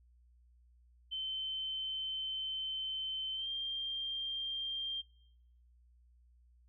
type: tone with pitch glide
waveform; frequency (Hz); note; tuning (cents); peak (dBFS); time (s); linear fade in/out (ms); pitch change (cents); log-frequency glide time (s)
sine; 3079 to 3184; G7 to G7; -32 to +26; -36; 1.11-5.02; 20; +58; 3.35-3.48
effects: noise-tail reverb RT60 0.8 s tail -22 dB re dry + added 60 Hz sine -62 dBFS peak until 6.68 s